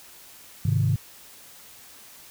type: chord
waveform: sine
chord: Ab major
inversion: none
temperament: equal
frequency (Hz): 103.83 / 130.81 / 155.56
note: Ab2 / C3 / Eb3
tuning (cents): 0 / 0 / 0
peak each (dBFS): -22 / -23 / -25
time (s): 0.65-0.96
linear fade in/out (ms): 5
effects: tanh soft clip ceiling -11 dBFS + white hiss -48 dBFS RMS until 2.3 s